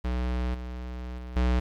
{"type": "tone with level steps", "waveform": "square", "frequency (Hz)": 61.74, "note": "B1", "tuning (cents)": 0, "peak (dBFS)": [-27, -35, -38, -22], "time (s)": [0.04, 1.6], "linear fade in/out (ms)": 10, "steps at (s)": [0.54, 1.18, 1.36], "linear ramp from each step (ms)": 5, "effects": ["low-pass 4000 Hz 12 dB/octave", "9-bit"]}